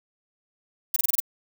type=noise bursts; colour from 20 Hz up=violet; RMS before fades=-21 dBFS; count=6; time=0.94-1.202 s; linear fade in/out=5 ms; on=22 ms; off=26 ms; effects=none